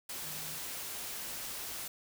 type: tone in noise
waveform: sine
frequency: 155.56 Hz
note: D#3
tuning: in tune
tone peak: -52 dBFS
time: 0.24-0.58 s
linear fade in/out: 5 ms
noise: white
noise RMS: -41 dBFS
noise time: 0.09-1.88 s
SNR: -14 dB
effects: none